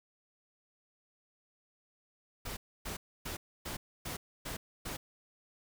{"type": "noise bursts", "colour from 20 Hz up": "pink", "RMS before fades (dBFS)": -40, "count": 7, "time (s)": [2.45, 4.97], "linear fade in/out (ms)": 10, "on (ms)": 120, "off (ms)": 280, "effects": []}